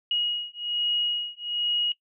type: beating tone pair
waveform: sine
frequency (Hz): 2891 / 2892.2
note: F#7 / F#7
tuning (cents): -41 / -40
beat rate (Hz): 1.2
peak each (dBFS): -28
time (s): 0.11-1.92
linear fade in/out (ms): 2
effects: noise-tail reverb RT60 0.1 s tail -19 dB re dry